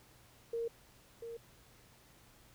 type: tone with echo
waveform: sine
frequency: 463.3 Hz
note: A#4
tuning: 11 cents flat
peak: -34 dBFS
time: 0.53-0.68 s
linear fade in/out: 5 ms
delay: 690 ms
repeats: 1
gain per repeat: -8 dB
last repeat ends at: 1.37 s
effects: added 120 Hz sine -68 dBFS peak until 2.54 s + pink hiss -63 dBFS RMS until 2.54 s